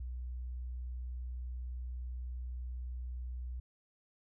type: tone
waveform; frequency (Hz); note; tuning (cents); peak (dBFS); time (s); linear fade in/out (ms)
sine; 61.74; B1; 0; -38; 0-3.6; 5
effects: none